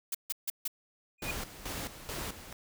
blue noise bursts, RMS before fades -33 dBFS, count 4, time 0.12-0.678 s, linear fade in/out 5 ms, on 27 ms, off 150 ms
triangle tone with exponential growth, 2463 Hz, D#7, 18 cents flat, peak -29 dBFS, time 1.18-1.31 s, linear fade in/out 5 ms, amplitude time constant 27 ms
pink noise with tremolo, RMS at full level -38 dBFS, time 1.22-2.53 s, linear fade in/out 5 ms, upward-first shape square, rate 2.3 Hz, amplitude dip 70%
effects none

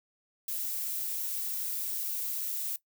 violet noise, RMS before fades -34 dBFS, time 0.48-2.76 s, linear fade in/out 2 ms, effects noise-tail reverb RT60 0.1 s tail -18 dB re dry

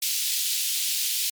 pink high-pass noise, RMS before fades -26 dBFS, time 0.02-1.3 s, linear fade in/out 5 ms, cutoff 3100 Hz, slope 24 dB/octave, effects MP3 96 kbps

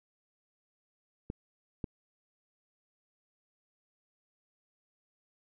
clicks, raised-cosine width 3 ms, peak -23 / -22 dBFS, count 2, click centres 1.301 / 1.842 s, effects none

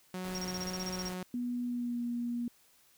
sawtooth tone with vibrato, 183.6 Hz, F#3, 13 cents flat, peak -33 dBFS, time 0.14-1.23 s, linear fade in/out 2 ms, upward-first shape triangle, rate 1.8 Hz, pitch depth 10 cents each way
pink noise, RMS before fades -47 dBFS, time 0.24-1.14 s, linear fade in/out 5 ms
sine tone bursts, 5588 Hz, F8, in tune, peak -37 dBFS, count 12, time 0.35-1.085 s, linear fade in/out 0 ms, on 31 ms, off 33 ms
sine tone with pitch glide, 243.8 to 239.1 Hz, B3 to A#3, -22 to +44 cents, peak -32 dBFS, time 1.34-2.48 s, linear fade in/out 2 ms, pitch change -34 cents, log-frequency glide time 1.66-2.01 s
effects white hiss -65 dBFS RMS until 2.97 s

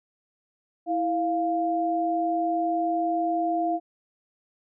sine tone pair together, 328.1 / 698.5 Hz, E4 / F5, -8 / 0 cents, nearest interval octave + minor second, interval 1308 cents, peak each -27 / -24 dBFS, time 0.86-3.8 s, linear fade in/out 50 ms, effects none

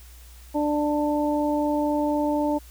harmonic tone, 296 Hz, D4, 14 cents sharp, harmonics 1 / 2 / 3, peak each -23 / -26 / -28 dBFS, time 0.54-2.59 s, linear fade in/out 20 ms, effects added 60 Hz sine -44 dBFS peak until 2.7 s + white hiss -52 dBFS RMS until 2.7 s

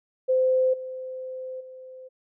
sine tone with level steps, 516 Hz, C5, 24 cents flat, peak -18 / -32 / -40 dBFS, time 0.28-2.09 s, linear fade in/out 20 ms, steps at 0.73 / 1.6 s, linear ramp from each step 10 ms, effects none

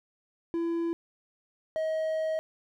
triangle tone pair in turn, 335.8 / 633.9 Hz, E4 / D#5, +32 / +32 cents, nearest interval major seventh, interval 1100 cents, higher second, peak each -25 dBFS, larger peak neither, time 0.54-0.93 / 1.76-2.39 s, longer second, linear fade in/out 0 ms, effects none

